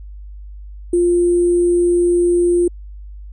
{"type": "tone with sample-and-hold", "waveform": "sine", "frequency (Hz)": 349.2, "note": "F4", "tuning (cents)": 0, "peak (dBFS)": -11, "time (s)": [0.93, 2.68], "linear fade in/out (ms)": 5, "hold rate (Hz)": 8820, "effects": ["added 50 Hz sine -31 dBFS peak until 3.32 s", "resampled to 24000 Hz"]}